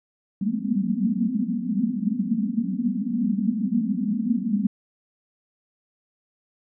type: band-pass noise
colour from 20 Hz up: pink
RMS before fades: -24 dBFS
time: 0.41-4.67 s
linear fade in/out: 5 ms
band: 190 to 250 Hz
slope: 96 dB/octave
effects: none